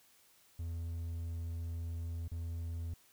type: tone with dropouts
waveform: triangle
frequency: 83.7 Hz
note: E2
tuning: 27 cents sharp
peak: -35 dBFS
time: 0.59-2.94 s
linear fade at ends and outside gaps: 5 ms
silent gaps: 2.28-2.315 s
effects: white hiss -66 dBFS RMS until 3.12 s